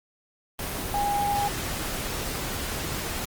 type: tone in noise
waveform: sine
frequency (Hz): 815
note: G#5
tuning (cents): -33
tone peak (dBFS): -23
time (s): 0.94-1.48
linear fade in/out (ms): 2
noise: pink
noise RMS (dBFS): -31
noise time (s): 0.59-3.25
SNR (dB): +5
effects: Opus 24 kbps